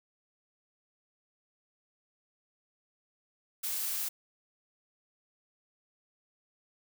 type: noise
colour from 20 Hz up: blue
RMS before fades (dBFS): -34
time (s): 3.63-4.09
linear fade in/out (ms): 10
effects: none